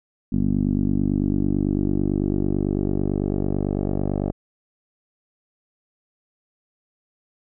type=tone with low-pass filter sweep; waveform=10% pulse; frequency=49 Hz; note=G1; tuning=in tune; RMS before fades=-22 dBFS; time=0.32-4.32 s; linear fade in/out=10 ms; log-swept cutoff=240 to 520 Hz; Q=3; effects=none